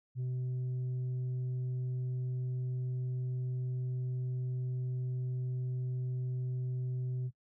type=tone; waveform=sine; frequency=126.7 Hz; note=B2; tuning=45 cents sharp; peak=-30 dBFS; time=0.15-7.31 s; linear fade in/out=50 ms; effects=noise-tail reverb RT60 0.1 s tail -19 dB re dry + tanh soft clip ceiling -32 dBFS